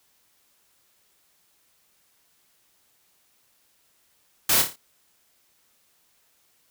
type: noise with echo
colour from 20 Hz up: white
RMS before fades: -20 dBFS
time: 4.49-4.62 s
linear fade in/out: 5 ms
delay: 28 ms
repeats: 5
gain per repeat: -6 dB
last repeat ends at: 4.76 s
effects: white hiss -65 dBFS RMS until 6.7 s